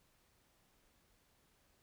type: silence
effects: pink hiss -73 dBFS RMS until 1.82 s